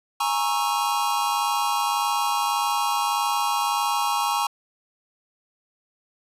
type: chord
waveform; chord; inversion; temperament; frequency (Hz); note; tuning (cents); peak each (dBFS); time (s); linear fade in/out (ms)
square; A# half-diminished seventh; third; equal with one note detuned; 830.6 / 932.3 / 1099.2 / 1318.5; G#5 / A#5 / C#6 / E6; 0 / 0 / -15 / 0; -27 / -27 / -27 / -32; 0.2-4.47; 5
effects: resampled to 32000 Hz